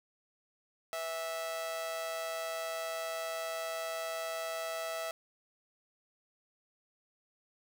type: tone with amplitude modulation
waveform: sawtooth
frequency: 655 Hz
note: E5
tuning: 11 cents flat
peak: -29 dBFS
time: 0.93-5.11 s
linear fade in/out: 0 ms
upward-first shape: sine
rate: 160 Hz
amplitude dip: 60%
effects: none